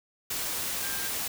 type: tone in noise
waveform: sine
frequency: 1591 Hz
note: G6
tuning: 25 cents sharp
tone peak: -39 dBFS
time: 0.83-1.08 s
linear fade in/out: 5 ms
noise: white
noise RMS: -32 dBFS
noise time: 0.3-1.28 s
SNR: -10 dB
effects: none